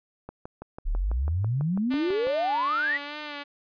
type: click train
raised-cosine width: 1 ms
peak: -24 dBFS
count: 13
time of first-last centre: 0.29-2.27 s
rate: 6.06 Hz
type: exponential sweep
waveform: sine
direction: up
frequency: 33.31 to 2036 Hz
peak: -23 dBFS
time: 0.85-2.98 s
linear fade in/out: 20 ms
type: tone with vibrato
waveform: 5% pulse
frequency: 293.7 Hz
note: D4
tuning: in tune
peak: -23 dBFS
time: 1.9-3.44 s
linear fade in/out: 20 ms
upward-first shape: sine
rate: 2.5 Hz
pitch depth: 44 cents each way
effects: resampled to 11025 Hz